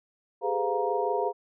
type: tone cluster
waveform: sine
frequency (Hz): 399.7 / 425.3 / 506 / 700 / 940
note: G4 / G#4 / B4 / F5 / A#5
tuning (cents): +34 / +41 / +42 / +4 / +14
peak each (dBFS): -31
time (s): 0.41-1.33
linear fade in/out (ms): 50
effects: none